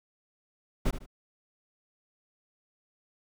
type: noise with echo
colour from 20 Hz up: brown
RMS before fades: -24 dBFS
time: 0.85-0.91 s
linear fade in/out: 10 ms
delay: 76 ms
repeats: 2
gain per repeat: -11 dB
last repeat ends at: 1.062 s
effects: none